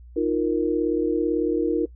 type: chord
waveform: sine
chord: Eb suspended second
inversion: none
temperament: equal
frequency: 311.1 / 349.2 / 466.2 Hz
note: Eb4 / F4 / Bb4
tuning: 0 / 0 / 0 cents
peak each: -24 dBFS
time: 0.16-1.86 s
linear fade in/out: 10 ms
effects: noise-tail reverb RT60 0.1 s tail -21 dB re dry + added 60 Hz sine -42 dBFS peak until 1.95 s